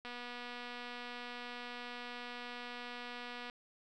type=click train; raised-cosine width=0.3 ms; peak=-30 dBFS; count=839; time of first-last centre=0.05-3.499 s; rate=243 Hz; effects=none